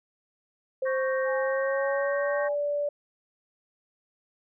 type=tone with pitch glide; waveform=sine; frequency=524 to 581.4 Hz; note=C5 to D5; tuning=+2 to -18 cents; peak=-25 dBFS; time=0.82-2.89 s; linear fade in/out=5 ms; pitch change=+180 cents; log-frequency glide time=1.33-2.44 s
type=chord; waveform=sine; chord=G diminished; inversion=second; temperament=equal with one note detuned; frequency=1108.7 / 1562.6 / 1864.7 Hz; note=Db6 / G6 / Bb6; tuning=0 / -6 / 0 cents; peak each=-35 dBFS; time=0.85-2.49 s; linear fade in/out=20 ms
type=tone with tremolo; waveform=sine; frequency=830 Hz; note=G#5; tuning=1 cent flat; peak=-35 dBFS; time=1.24-2.56 s; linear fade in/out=50 ms; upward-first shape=triangle; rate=1.9 Hz; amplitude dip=80%
effects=none